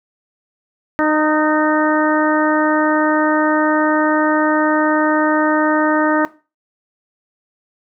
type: harmonic tone with a mistuned harmonic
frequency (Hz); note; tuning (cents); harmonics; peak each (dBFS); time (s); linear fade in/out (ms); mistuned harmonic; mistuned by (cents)
306.5; D#4; -26; 1 / 2 / 3 / 4 / 5 / 6; -16 / -19 / -21 / -22 / -23 / -24; 0.99-6.25; 0; 4; +23
effects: noise-tail reverb RT60 0.3 s tail -17 dB re dry